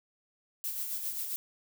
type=noise with tremolo; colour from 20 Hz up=violet; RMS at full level=-34 dBFS; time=0.64-1.36 s; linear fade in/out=0 ms; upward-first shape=sine; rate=7.5 Hz; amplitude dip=45%; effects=none